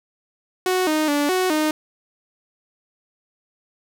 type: tone with pitch steps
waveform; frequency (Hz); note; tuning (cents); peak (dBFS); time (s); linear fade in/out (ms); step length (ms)
sawtooth; 369.1 / 309.2 / 290.1 / 370 / 307.8; F#4 / D#4 / D4 / F#4 / D#4; -4 / -11 / -21 / 0 / -19; -14; 0.66-1.71; 2; 210
effects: none